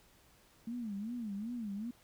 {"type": "tone with vibrato", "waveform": "sine", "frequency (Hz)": 220, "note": "A3", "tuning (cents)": 0, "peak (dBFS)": -37, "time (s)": [0.67, 1.91], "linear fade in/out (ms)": 5, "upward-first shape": "sine", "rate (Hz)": 2.6, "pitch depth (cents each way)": 190, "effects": ["pink hiss -65 dBFS RMS until 2.03 s"]}